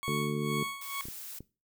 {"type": "tone with tremolo", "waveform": "20% pulse", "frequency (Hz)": 1108.7, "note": "C#6", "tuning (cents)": 0, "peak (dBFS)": -27, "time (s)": [0.03, 1.01], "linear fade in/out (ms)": 0, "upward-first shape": "sine", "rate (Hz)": 2.2, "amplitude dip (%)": 75}
{"type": "harmonic tone", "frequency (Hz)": 73.42, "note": "D2", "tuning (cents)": 0, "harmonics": [2, 3, 4, 5, 6], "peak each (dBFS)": [-33, -35, -41, -36, -37], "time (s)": [0.08, 0.63], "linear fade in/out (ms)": 0}
{"type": "noise", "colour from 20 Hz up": "blue", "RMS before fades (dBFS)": -43, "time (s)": [0.81, 1.39], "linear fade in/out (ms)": 5}
{"type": "clicks", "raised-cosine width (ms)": 3, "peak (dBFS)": -31, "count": 3, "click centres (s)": [1.055, 1.085, 1.406]}
{"effects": ["noise-tail reverb RT60 0.3 s tail -20 dB re dry"]}